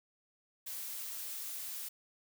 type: noise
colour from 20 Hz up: blue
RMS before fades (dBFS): -42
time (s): 0.66-1.89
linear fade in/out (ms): 10
effects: none